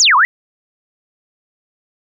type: exponential two-way sweep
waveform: sine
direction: down then up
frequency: 7300 to 951 to 2054 Hz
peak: -7 dBFS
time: 0-0.25 s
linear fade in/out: 0 ms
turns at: 0.16 s
effects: none